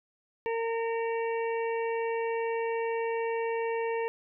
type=harmonic tone; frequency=457.8 Hz; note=A#4; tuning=31 cents flat; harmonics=1 / 2 / 4 / 5 / 6; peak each=-29 / -35 / -41 / -43 / -45 dBFS; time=0.46-4.08 s; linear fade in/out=0 ms; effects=none